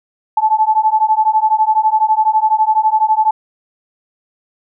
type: beating tone pair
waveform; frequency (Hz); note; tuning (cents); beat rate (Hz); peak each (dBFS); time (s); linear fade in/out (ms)
sine; 863 / 875; A5 / A5; -34 / -10; 12; -13; 0.37-3.31; 5
effects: none